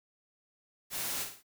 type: noise with echo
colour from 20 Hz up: white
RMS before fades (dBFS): -36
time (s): 0.9-1.27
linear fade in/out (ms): 50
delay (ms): 54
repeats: 3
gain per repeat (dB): -7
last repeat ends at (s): 1.432
effects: none

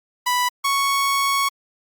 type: tone pair in turn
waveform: sawtooth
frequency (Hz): 987.8 / 1108.8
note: B5 / C#6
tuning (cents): 0 / 0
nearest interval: major second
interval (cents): 200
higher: second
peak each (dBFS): -14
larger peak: neither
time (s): 0.26-0.49 / 0.64-1.49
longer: second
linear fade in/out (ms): 10
effects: Opus 48 kbps

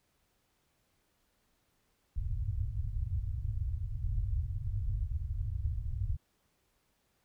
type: low-pass noise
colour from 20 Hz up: white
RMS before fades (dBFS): -34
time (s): 2.16-6.17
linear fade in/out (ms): 10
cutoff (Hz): 110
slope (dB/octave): 48
effects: pink hiss -75 dBFS RMS until 7.24 s

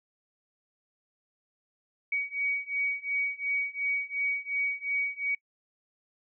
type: beating tone pair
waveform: sine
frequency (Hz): 2255 / 2257.8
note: C#7 / C#7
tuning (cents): +29 / +31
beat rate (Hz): 2.8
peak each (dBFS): -32 / -31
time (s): 2.12-5.35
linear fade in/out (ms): 5
effects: noise-tail reverb RT60 0.1 s tail -22 dB re dry

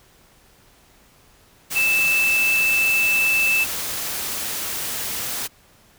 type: tone in noise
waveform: sine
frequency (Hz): 2637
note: E7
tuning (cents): 0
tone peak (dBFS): -16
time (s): 1.75-3.65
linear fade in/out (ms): 20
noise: white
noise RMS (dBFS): -27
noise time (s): 1.7-5.48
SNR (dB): +8
effects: pink hiss -54 dBFS RMS until 5.98 s

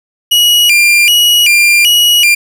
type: tone with vibrato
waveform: 40% pulse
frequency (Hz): 2637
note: E7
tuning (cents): 0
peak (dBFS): -4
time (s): 0.31-2.35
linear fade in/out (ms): 10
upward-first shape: square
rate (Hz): 1.3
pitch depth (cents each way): 170
effects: none

